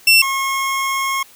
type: tone pair in turn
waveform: 25% pulse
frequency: 2700 / 1083.6 Hz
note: E7 / C#6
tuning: +41 / -40 cents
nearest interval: octave + major third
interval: 1581 cents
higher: first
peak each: -4 / -14 dBFS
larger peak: first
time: 0.07-0.22 / 0.22-1.23 s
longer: second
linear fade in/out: 5 ms
effects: white hiss -46 dBFS RMS until 1.35 s + high-pass 80 Hz 12 dB/octave